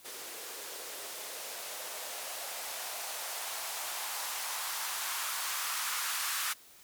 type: noise with band-pass filter sweep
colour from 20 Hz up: violet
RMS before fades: -38 dBFS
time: 0.04-6.54 s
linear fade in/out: 20 ms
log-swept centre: 390 to 1300 Hz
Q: 2.2
effects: white hiss -57 dBFS RMS until 6.83 s